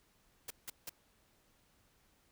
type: noise bursts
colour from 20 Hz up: white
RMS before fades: -43 dBFS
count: 3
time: 0.48-0.895 s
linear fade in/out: 5 ms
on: 25 ms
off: 170 ms
effects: pink hiss -71 dBFS RMS until 2.31 s